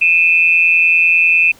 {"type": "tone pair together", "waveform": "sine", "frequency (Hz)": [2464, 2634], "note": ["D#7", "E7"], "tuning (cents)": [-17, -2], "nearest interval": "minor second", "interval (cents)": 115, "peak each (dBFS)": -11, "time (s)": [0.01, 1.52], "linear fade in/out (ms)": 10, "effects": ["pink hiss -45 dBFS RMS until 1.59 s"]}